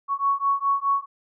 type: beating tone pair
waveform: sine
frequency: 1110 / 1114.8 Hz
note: C#6 / C#6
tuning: +2 / +9 cents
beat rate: 4.8 Hz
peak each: -23 dBFS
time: 0.08-1.06 s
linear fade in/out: 50 ms
effects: none

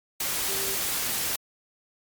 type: tone in noise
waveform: sine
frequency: 390 Hz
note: G4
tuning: 9 cents flat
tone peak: -36 dBFS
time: 0.48-0.75 s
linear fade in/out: 5 ms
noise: white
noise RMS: -28 dBFS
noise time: 0.2-1.36 s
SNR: -11 dB
effects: MP3 96 kbps

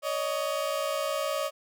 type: tone pair together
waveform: 30% pulse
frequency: 562.7 / 622.3 Hz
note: C#5 / D#5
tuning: +26 / 0 cents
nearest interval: major second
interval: 174 cents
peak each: -28 dBFS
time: 0.02-1.51 s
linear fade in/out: 50 ms
effects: none

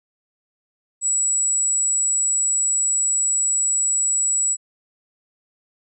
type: tone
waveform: sine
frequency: 7840 Hz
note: B8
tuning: 14 cents flat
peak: -17 dBFS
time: 1.01-4.57 s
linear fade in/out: 50 ms
effects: none

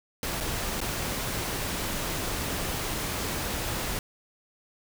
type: noise with dropouts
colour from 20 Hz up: pink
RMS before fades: -31 dBFS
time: 0.23-3.99 s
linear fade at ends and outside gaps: 1 ms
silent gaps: 0.403-0.408 / 0.804-0.813 s
effects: none

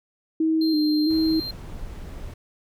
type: tone with vibrato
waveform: sine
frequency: 311.1 Hz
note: D#4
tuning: in tune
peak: -18 dBFS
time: 0.4-1.4 s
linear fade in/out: 5 ms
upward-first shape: square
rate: 1.5 Hz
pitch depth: 45 cents each way
type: tone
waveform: triangle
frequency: 4170 Hz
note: C8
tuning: 7 cents flat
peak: -28 dBFS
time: 0.61-1.51 s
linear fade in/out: 5 ms
type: noise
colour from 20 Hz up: brown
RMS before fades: -36 dBFS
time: 1.1-2.34 s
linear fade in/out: 5 ms
effects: none

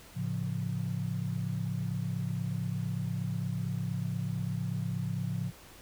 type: chord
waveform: sine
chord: A augmented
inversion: none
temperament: equal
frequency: 110 / 138.59 / 174.61 Hz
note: A2 / C#3 / E#3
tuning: 0 / 0 / 0 cents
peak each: -35 / -35 / -35 dBFS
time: 0.14-5.52 s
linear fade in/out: 50 ms
effects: pink hiss -53 dBFS RMS until 5.81 s

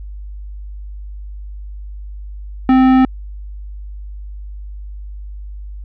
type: tone with tanh clipping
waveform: sine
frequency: 260 Hz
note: C4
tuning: 11 cents flat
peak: -9 dBFS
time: 2.69-3.05 s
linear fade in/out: 2 ms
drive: 15 dB
effects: added 50 Hz sine -27 dBFS peak until 5.84 s

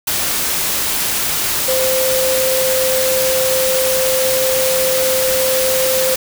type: tone in noise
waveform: sine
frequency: 520 Hz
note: C5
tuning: 11 cents flat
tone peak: -15 dBFS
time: 1.68-6.15 s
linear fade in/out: 5 ms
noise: white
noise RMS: -18 dBFS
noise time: 0.07-6.16 s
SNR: 0 dB
effects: none

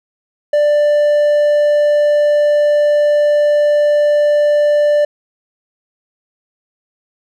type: tone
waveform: triangle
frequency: 590 Hz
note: D5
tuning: 8 cents sharp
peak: -7 dBFS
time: 0.53-5.05 s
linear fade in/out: 5 ms
effects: none

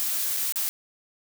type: noise with dropouts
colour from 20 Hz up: blue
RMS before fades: -27 dBFS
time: 0-0.69 s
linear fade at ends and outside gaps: 0 ms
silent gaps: 0.366-0.37 / 0.523-0.558 s
effects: none

